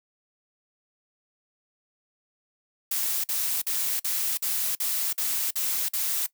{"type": "noise bursts", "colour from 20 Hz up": "blue", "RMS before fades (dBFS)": -27, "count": 9, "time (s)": [2.91, 6.264], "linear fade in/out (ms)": 5, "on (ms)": 330, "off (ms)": 48, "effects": ["noise-tail reverb RT60 0.1 s tail -20 dB re dry"]}